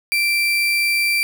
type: tone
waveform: 35% pulse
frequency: 2349 Hz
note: D7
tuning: in tune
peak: -14 dBFS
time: 0.12-1.23 s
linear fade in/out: 0 ms
effects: 7-bit